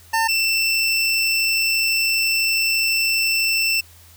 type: tone pair in turn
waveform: 25% pulse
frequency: 900 / 2677 Hz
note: A5 / E7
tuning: +39 / +26 cents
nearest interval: octave + perfect fifth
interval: 1887 cents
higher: second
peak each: -13 dBFS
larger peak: neither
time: 0.13-0.28 / 0.28-3.81 s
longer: second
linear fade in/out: 10 ms
effects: added 84 Hz sine -48 dBFS peak until 4.16 s + white hiss -49 dBFS RMS until 4.16 s